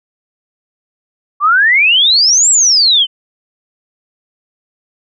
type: exponential two-way sweep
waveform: sine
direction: up then down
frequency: 1130 to 7830 to 2985 Hz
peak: -6 dBFS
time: 1.4-3.07 s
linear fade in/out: 50 ms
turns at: 2.5 s
effects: none